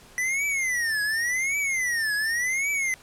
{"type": "tone with vibrato", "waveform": "square", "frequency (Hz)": 1963, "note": "B6", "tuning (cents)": -11, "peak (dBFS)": -24, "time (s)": [0.18, 2.94], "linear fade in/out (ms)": 0, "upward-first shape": "triangle", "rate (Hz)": 0.89, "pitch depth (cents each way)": 290, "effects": ["pink hiss -51 dBFS RMS until 3.02 s", "low-pass 12000 Hz 12 dB/octave"]}